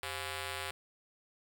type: ring-modulated tone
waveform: 5% pulse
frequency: 308.4 Hz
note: D#4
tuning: 15 cents flat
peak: -23 dBFS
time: 0.03-0.71 s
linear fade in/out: 0 ms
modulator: 222 Hz
effects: none